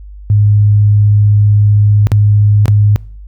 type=tone with dropouts; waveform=sine; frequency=103.83 Hz; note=G#2; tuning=in tune; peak=-5 dBFS; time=0.3-2.96 s; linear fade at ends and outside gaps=0 ms; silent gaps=2.07-2.118 / 2.657-2.681 s; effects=noise-tail reverb RT60 0.5 s tail -25 dB re dry + added 50 Hz sine -28 dBFS peak until 3.27 s